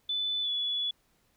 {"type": "tone with pitch glide", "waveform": "sine", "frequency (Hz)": [3498, 3416], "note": ["A7", "G#7"], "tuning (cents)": [-11, 48], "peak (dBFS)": -28, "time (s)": [0.09, 0.91], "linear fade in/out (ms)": 5, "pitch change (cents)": -41, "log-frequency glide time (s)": [0.42, 0.49], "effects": ["pink hiss -70 dBFS RMS until 1.36 s"]}